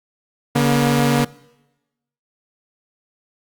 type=tone pair together; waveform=sawtooth; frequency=142.17 / 239.1 Hz; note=C#3 / A#3; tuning=+44 / +44 cents; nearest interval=major sixth; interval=900 cents; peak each=-13 dBFS; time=0.55-1.25 s; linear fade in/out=10 ms; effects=noise-tail reverb RT60 1.0 s tail -22 dB re dry + Opus 48 kbps